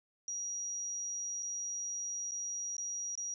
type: tone with dropouts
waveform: sine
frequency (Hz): 5750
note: F8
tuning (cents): +50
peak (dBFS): -36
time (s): 0.28-3.34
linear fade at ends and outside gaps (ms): 1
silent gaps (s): 1.425-1.429 / 2.311-2.318 / 2.767-2.781 / 3.153-3.176
effects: none